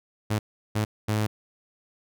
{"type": "tone bursts at uneven times", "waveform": "sawtooth", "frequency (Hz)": 107, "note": "A2", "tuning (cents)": -48, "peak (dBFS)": -19, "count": 3, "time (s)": [[0.3, 0.39], [0.75, 0.85], [1.08, 1.27]], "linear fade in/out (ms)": 10, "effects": []}